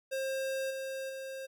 square tone with level steps, 533 Hz, C5, 32 cents sharp, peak -33 / -37 / -40 dBFS, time 0.11-1.47 s, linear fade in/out 20 ms, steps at 0.7 / 1.09 s, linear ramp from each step 10 ms, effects none

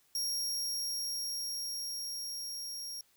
sawtooth tone with level ramp, 5588 Hz, F8, in tune, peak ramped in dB -29 to -37 dBFS, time 0.15-3.01 s, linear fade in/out 2 ms, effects white hiss -69 dBFS RMS until 3.16 s

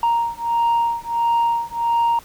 sine beating tone pair, 932.3 / 933.8 Hz, A#5 / A#5, 0 / +3 cents, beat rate 1.5 Hz, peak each -18 dBFS, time 0.03-2.19 s, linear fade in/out 2 ms, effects tanh soft clip ceiling -13 dBFS + pink hiss -45 dBFS RMS until 2.24 s

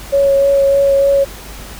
sine tone with vibrato, 554.4 Hz, C#5, in tune, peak -8 dBFS, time 0.12-1.25 s, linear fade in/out 20 ms, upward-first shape sine, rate 3.3 Hz, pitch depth 11 cents each way, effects added 50 Hz sine -34 dBFS peak until 1.79 s + pink hiss -33 dBFS RMS until 1.79 s

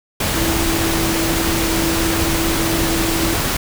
sine tone in noise, 329.6 Hz, E4, in tune, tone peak -20 dBFS, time 0.35-3.34 s, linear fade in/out 5 ms, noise pink, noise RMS -19 dBFS, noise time 0.2-3.57 s, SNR -4 dB, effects none

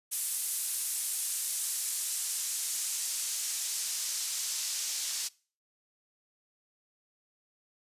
white noise with band-pass filter sweep, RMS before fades -34 dBFS, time 0.11-5.29 s, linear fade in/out 20 ms, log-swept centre 10000 to 5800 Hz, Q 1.2, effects noise-tail reverb RT60 0.4 s tail -23 dB re dry + resampled to 32000 Hz

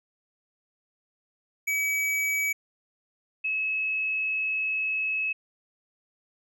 square / sine tone pair in turn, 2280 / 2580 Hz, C#7 / E7, +48 / -38 cents, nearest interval major second, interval 214 cents, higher second, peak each -25 dBFS, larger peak neither, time 1.67-2.53 / 3.44-5.33 s, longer second, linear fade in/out 10 ms, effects none

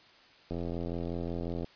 click train, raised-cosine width 2 ms, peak -23 dBFS, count 98, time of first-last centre 0.51-1.645 s, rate 85.5 Hz, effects white hiss -58 dBFS RMS until 1.75 s + resampled to 11025 Hz

